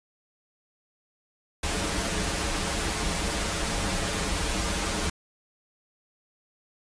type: noise with comb filter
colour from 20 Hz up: pink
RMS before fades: -28 dBFS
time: 1.63-5.1 s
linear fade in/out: 5 ms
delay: 8 ms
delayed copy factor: -0.75
effects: resampled to 22050 Hz